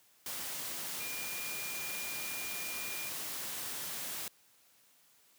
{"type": "tone in noise", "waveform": "sine", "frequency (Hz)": 2411, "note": "D7", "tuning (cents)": 45, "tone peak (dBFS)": -43, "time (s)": [1, 3.09], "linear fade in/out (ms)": 2, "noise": "white", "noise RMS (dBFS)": -40, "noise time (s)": [0.26, 4.28], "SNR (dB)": -6, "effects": ["white hiss -66 dBFS RMS until 5.38 s", "high-pass 100 Hz 12 dB/octave"]}